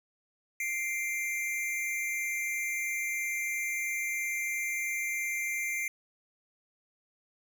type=tone pair together; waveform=square; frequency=2097 / 2354 Hz; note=C7 / D7; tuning=+3 / +3 cents; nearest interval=major second; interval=200 cents; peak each=-33 / -36 dBFS; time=0.6-5.88 s; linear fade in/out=2 ms; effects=none